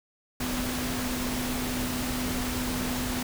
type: tone in noise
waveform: sine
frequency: 250 Hz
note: B3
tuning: 21 cents sharp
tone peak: -31 dBFS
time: 0.4-3.23 s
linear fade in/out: 5 ms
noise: pink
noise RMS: -32 dBFS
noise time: 0.4-3.23 s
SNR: -2 dB
effects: none